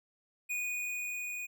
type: tone with level ramp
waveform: square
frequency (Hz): 2467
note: D#7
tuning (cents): -15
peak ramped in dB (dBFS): -33 to -38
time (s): 0.49-1.47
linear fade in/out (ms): 20
effects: none